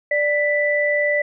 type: tone pair together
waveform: sine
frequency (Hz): 589 / 1981.2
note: D5 / B6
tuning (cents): +5 / +5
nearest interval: octave + major sixth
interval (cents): 2100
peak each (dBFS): -19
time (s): 0.11-1.22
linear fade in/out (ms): 5
effects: none